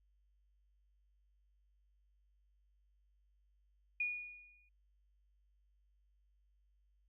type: tone with exponential decay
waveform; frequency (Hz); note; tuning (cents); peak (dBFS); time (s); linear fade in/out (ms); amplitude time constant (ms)
sine; 2449; D#7; -28; -32; 4-4.69; 5; 150
effects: added 50 Hz sine -70 dBFS peak until 7.08 s